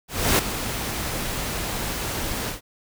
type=noise with ADSR envelope; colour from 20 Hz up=pink; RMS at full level=-17 dBFS; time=0.08-2.61 s; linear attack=310 ms; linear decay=5 ms; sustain=-11 dB; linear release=130 ms; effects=none